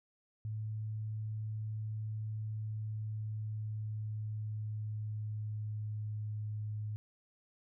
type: tone with pitch glide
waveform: sine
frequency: 108.3 to 106.32 Hz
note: A2 to G#2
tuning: -27 to +41 cents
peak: -36 dBFS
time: 0.45-6.96 s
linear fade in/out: 0 ms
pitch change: -32 cents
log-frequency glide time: 2.34-6.37 s
effects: none